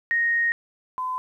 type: tone pair in turn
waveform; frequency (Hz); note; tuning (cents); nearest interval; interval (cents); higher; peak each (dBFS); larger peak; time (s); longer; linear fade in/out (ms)
sine; 1864.7 / 1017.9; A#6 / C6; 0 / -48; minor seventh; 1048; first; -19 / -25; first; 0.11-0.52 / 0.98-1.18; first; 0
effects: 10-bit